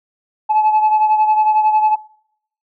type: beating tone pair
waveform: sine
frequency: 858 / 869 Hz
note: A5 / A5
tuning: -44 / -22 cents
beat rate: 11 Hz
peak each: -10 / -17 dBFS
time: 0.49-1.96 s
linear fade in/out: 20 ms
effects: noise-tail reverb RT60 0.7 s tail -24 dB re dry + tanh soft clip ceiling -7 dBFS